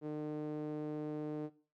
sawtooth tone with band-pass filter, 151.3 Hz, D#3, 48 cents flat, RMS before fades -40 dBFS, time 0.01-1.5 s, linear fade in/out 50 ms, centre 380 Hz, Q 2.9, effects noise-tail reverb RT60 0.4 s tail -17 dB re dry

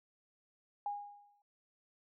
sine tone with exponential decay, 818 Hz, G#5, 26 cents flat, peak -33 dBFS, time 0.86-1.42 s, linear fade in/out 2 ms, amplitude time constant 120 ms, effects none

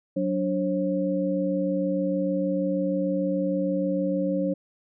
sine tone cluster, 185.6 / 292.1 / 538 Hz, F#3 / D4 / C5, +6 / -9 / +48 cents, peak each -27 dBFS, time 0.16-4.54 s, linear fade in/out 10 ms, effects none

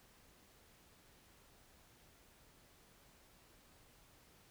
silence, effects pink hiss -66 dBFS RMS until 4.5 s

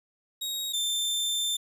sawtooth tone pair in turn, 3779 / 3567 Hz, A#7 / A7, +23 / +23 cents, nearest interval minor second, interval 100 cents, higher first, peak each -27 / -23 dBFS, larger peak second, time 0.41-0.73 / 0.73-1.57 s, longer second, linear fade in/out 10 ms, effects resampled to 32000 Hz + 10-bit

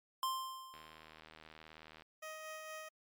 square tone with exponential decay, 1050 Hz, C6, 6 cents sharp, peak -33 dBFS, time 0.23-1.2 s, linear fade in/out 1 ms, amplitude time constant 210 ms
click train, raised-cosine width 0.3 ms, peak -38 dBFS, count 102, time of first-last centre 0.74-2.022 s, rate 78.8 Hz
15% pulse tone with tremolo, 627 Hz, D#5, 13 cents sharp, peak -38 dBFS, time 2.22-2.89 s, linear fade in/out 10 ms, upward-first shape sine, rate 4.3 Hz, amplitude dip 30%
effects MP3 96 kbps

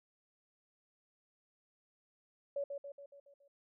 sine tone with echo, 564 Hz, C#5, 30 cents sharp, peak -34 dBFS, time 2.56-2.64 s, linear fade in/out 5 ms, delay 140 ms, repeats 6, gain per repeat -5 dB, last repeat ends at 3.48 s, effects none

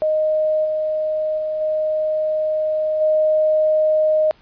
sine tone with level steps, 620 Hz, D#5, 6 cents flat, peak -15 / -18 / -20 / -17 / -13 dBFS, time 0.02-4.31 s, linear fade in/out 0 ms, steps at 0.64 / 1.37 / 1.6 / 3 s, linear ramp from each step 20 ms, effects pink hiss -53 dBFS RMS until 4.41 s + resampled to 11025 Hz

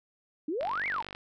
sine exponential two-way sweep, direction up then down, 284.8 to 2321 to 835 Hz, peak -29 dBFS, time 0.48-1.02 s, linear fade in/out 5 ms, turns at 0.87 s
click train, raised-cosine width 0.3 ms, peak -24 dBFS, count 27, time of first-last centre 0.61-1.149 s, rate 48.2 Hz
effects none

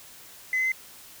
sine tone with pitch steps, 2028 / 2046 / 2063 Hz, B6 / C7 / C7, +45 / -39 / -25 cents, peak -21 dBFS, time 0.53-0.719 s, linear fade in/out 2 ms, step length 63 ms, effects tanh soft clip ceiling -19 dBFS + white hiss -48 dBFS RMS until 1.2 s

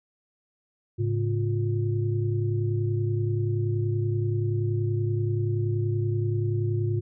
sine tone cluster, 107.3 / 137.8 / 354.4 Hz, A2 / C#3 / F4, -43 / -10 / +25 cents, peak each -24 / -31 / -31 dBFS, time 0.98-7.01 s, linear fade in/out 20 ms, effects none

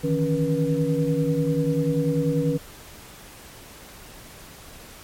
sine tone cluster, 152.3 / 162.5 / 277.3 / 482.7 Hz, D#3 / E3 / C#4 / B4, -37 / -24 / +1 / -40 cents, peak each -25 dBFS, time 0.03-2.58 s, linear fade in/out 20 ms, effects pink hiss -44 dBFS RMS until 5.03 s + MP3 64 kbps

